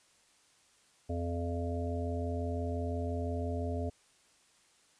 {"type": "harmonic tone", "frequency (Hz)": 85.8, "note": "F2", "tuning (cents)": -30, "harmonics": [1, 3, 5, 7, 8], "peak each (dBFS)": [-34, -39, -41, -42, -43], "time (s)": [1.09, 3.9], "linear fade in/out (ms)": 10, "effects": ["white hiss -66 dBFS RMS until 4.99 s", "resampled to 22050 Hz"]}